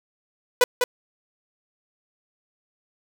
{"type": "tone with echo", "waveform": "sawtooth", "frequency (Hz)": 493.9, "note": "B4", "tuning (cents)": 0, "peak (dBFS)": -9, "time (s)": [0.61, 0.64], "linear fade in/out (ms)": 2, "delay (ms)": 200, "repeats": 1, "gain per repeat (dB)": -5, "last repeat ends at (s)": 0.84, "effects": []}